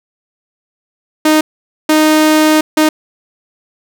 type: tone bursts at uneven times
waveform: sawtooth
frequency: 309.5 Hz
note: D#4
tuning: 9 cents flat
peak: -3 dBFS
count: 3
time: 1.25-1.41 / 1.89-2.61 / 2.77-2.89 s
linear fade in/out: 5 ms
effects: none